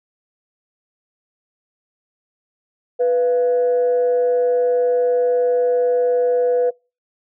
sine tone pair together, 493.9 / 691 Hz, B4 / F5, 0 / -19 cents, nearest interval tritone, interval 581 cents, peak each -13 / -25 dBFS, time 2.99-6.71 s, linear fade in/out 20 ms, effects noise-tail reverb RT60 0.3 s tail -26 dB re dry + tanh soft clip ceiling -9 dBFS

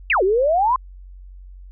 sine exponential two-way sweep, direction down then up, 2900 to 358.6 to 1063 Hz, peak -14 dBFS, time 0.1-0.76 s, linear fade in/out 2 ms, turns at 0.23 s, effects added 46 Hz sine -37 dBFS peak until 1.71 s

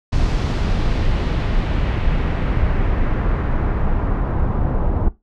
brown noise with low-pass filter sweep, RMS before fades -18 dBFS, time 0.12-5.09 s, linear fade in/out 10 ms, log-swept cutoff 5500 to 930 Hz, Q 1.2, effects noise-tail reverb RT60 0.2 s tail -17 dB re dry

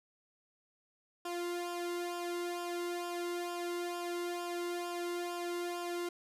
sawtooth tone with flanger, 349.2 Hz, F4, in tune, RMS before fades -38 dBFS, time 1.25-6.09 s, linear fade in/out 5 ms, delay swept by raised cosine 0.48 to 1.26 ms, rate 2.2 Hz, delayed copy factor -0.75, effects resampled to 32000 Hz

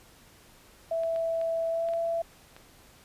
sine tone with pitch glide, 659.3 to 668.9 Hz, E5 to E5, 0 to +25 cents, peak -26 dBFS, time 0.91-2.22 s, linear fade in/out 5 ms, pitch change +25 cents, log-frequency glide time 1.7-1.88 s
clicks, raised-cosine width 0.3 ms, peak -31 dBFS, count 6, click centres 1.035 / 1.161 / 1.414 / 1.887 / 1.936 / 2.565 s
effects pink hiss -56 dBFS RMS until 3.04 s + resampled to 32000 Hz

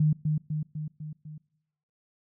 sine tone with echo, 153 Hz, D#3, 29 cents flat, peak -19 dBFS, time 0-0.13 s, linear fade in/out 5 ms, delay 250 ms, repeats 5, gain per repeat -4 dB, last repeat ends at 1.38 s, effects noise-tail reverb RT60 0.9 s tail -23 dB re dry

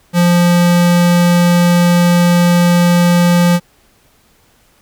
square tone, 174.61 Hz, F3, in tune, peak -8 dBFS, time 0.13-3.6 s, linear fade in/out 50 ms, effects pink hiss -52 dBFS RMS until 4.81 s

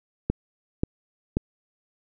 click train, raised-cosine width 3 ms, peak -9 dBFS, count 3, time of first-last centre 0.3-1.37 s, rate 1.87 Hz, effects none

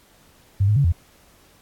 sine tone with pitch steps, 98.4 / 105.1 / 140.5 / 85 Hz, G2 / G#2 / C#3 / F2, +7 / +21 / +24 / -46 cents, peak -14 dBFS, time 0.6-0.924 s, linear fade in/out 10 ms, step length 81 ms, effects pink hiss -55 dBFS RMS until 1.61 s + AAC 64 kbps

